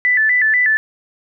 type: tone with vibrato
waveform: sine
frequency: 1864.7 Hz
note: A#6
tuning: in tune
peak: -11 dBFS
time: 0.05-0.77 s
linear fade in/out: 0 ms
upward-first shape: square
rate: 4.1 Hz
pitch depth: 110 cents each way
effects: none